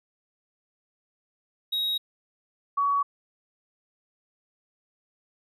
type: tone pair in turn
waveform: triangle / sine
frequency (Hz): 3795 / 1128.3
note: A#7 / C#6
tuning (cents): +30 / +30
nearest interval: octave + major sixth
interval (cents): 2100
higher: first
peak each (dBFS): -23 / -21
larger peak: second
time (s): 1.72-1.98 / 2.77-3.03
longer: neither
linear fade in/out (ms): 10
effects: none